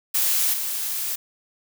blue noise with level steps, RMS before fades -21 / -27 dBFS, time 0.14-1.16 s, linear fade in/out 10 ms, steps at 0.53 s, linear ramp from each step 10 ms, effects none

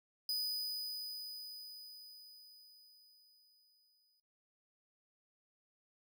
45% pulse tone with exponential decay, 4978 Hz, D#8, in tune, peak -33 dBFS, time 0.29-4.2 s, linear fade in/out 2 ms, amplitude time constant 850 ms, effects noise-tail reverb RT60 0.4 s tail -24 dB re dry

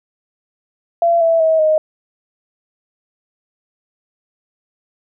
sine tone with pitch steps, 680 / 660.3 / 641.1 / 622.5 Hz, F5 / E5 / E5 / D#5, -46 / +3 / -48 / +1 cents, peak -10 dBFS, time 1.02-1.78 s, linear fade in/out 2 ms, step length 190 ms, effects none

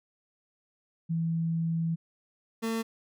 sine / 30% pulse tone pair in turn, 164.81 / 225.9 Hz, E3 / A3, 0 / +46 cents, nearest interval perfect fourth, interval 546 cents, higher second, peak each -26 dBFS, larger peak neither, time 1.09-1.96 / 2.62-2.83 s, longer first, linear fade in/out 20 ms, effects none

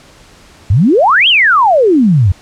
sine exponential two-way sweep, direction up then down, 84.6 to 3322 to 84.6 Hz, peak -5 dBFS, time 0.7-2.32 s, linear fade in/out 5 ms, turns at 1.28 s, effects pink hiss -41 dBFS RMS until 2.41 s + low-pass 8000 Hz 12 dB/octave

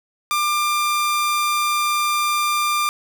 sawtooth tone, 1193 Hz, D6, 27 cents sharp, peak -14 dBFS, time 0.31-2.89 s, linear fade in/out 0 ms, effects none

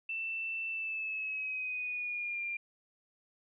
sine tone with pitch glide, 2668 to 2391 Hz, E7 to D7, +20 to +30 cents, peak -34 dBFS, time 0.09-2.57 s, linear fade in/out 5 ms, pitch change -190 cents, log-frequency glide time 0.69-2.45 s, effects none

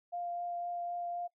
sine tone with vibrato, 698.5 Hz, F5, in tune, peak -35 dBFS, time 0.12-1.28 s, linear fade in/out 20 ms, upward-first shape triangle, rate 3.9 Hz, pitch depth 10 cents each way, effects noise-tail reverb RT60 0.1 s tail -21 dB re dry

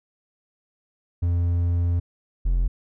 triangle tone pair in turn, 86.6 / 43.42 Hz, F2 / F1, -14 / -9 cents, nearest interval octave, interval 1195 cents, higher first, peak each -17 / -16 dBFS, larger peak second, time 1.22-2 / 2.45-2.68 s, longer first, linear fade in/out 10 ms, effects none

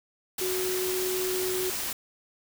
sine tone in noise, 370 Hz, F#4, in tune, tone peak -28 dBFS, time 0.41-1.7 s, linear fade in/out 5 ms, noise white, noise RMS -32 dBFS, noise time 0.38-1.93 s, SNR +1 dB, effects none

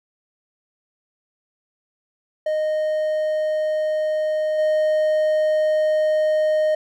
triangle tone with level steps, 618 Hz, D#5, 12 cents flat, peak -17 / -14 dBFS, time 2.46-6.75 s, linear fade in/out 5 ms, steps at 4.58 s, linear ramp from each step 10 ms, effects none

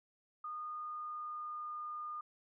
sine tone with pitch glide, 1226 to 1216.8 Hz, D#6 to D#6, -26 to -39 cents, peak -40 dBFS, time 0.44-2.21 s, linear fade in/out 5 ms, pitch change -13 cents, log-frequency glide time 0.68-1.79 s, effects none

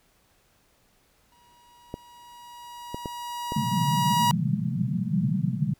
45% pulse tone with exponential growth, 960 Hz, B5, 49 cents flat, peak -19 dBFS, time 1.32-4.31 s, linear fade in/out 0 ms, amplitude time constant 650 ms
clicks, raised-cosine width 2 ms, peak -18 dBFS, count 4, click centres 1.941 / 2.945 / 3.058 / 3.521 s
pink band-pass noise, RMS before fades -26 dBFS, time 3.56-5.74 s, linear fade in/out 5 ms, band 120 to 220 Hz, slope 96 dB/octave
effects pink hiss -64 dBFS RMS until 5.79 s

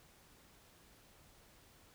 silence, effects pink hiss -64 dBFS RMS until 1.94 s

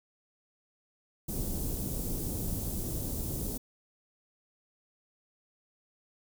pink band-stop noise, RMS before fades -34 dBFS, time 1.28-3.58 s, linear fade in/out 10 ms, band 340 to 10000 Hz, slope 12 dB/octave, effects none

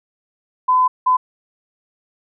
sine tone bursts at uneven times, 1013 Hz, B5, 44 cents sharp, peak -11 dBFS, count 2, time 0.68-0.88 / 1.06-1.17 s, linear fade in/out 10 ms, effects none

